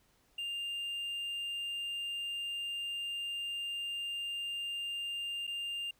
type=tone with dropouts; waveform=triangle; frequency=2800 Hz; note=F7; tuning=4 cents sharp; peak=-34 dBFS; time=0.38-5.91 s; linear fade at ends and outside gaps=5 ms; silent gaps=5.469-5.475 s; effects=pink hiss -70 dBFS RMS until 5.99 s